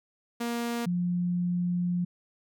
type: tone pair in turn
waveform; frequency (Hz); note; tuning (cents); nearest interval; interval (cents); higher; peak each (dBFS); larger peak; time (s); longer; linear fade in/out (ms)
sawtooth / sine; 235.9 / 176.73; A#3 / F3; +21 / +21; perfect fourth; 500; first; -25; neither; 0.4-0.86 / 0.86-2.05; second; 10
effects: none